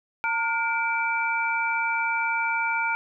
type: tone cluster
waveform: sine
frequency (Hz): 909 / 1422 / 2326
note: A#5 / F6 / D7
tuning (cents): -44 / +31 / -17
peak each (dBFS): -27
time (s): 0.24-2.95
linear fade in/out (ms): 0
effects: none